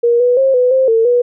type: tone with pitch steps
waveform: sine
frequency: 473.3 / 491.3 / 535 / 498.2 / 525 / 451.5 / 486.7 Hz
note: A#4 / B4 / C5 / B4 / C5 / A4 / B4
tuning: +26 / -9 / +38 / +15 / +6 / +45 / -25 cents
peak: -8 dBFS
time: 0.03-1.22 s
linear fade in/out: 10 ms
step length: 170 ms
effects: none